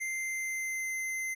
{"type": "tone with pitch glide", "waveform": "square", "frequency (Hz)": [2088, 2069], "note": ["C7", "C7"], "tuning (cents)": [-4, -20], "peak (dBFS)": -33, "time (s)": [0, 1.35], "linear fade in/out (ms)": 20, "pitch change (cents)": -16, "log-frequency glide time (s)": [0.1, 0.93], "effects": ["resampled to 32000 Hz"]}